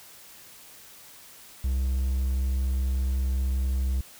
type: tone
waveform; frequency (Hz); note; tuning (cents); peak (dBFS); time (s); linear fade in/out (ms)
triangle; 65.2; C2; -5; -21; 1.64-4.01; 5
effects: white hiss -49 dBFS RMS until 4.19 s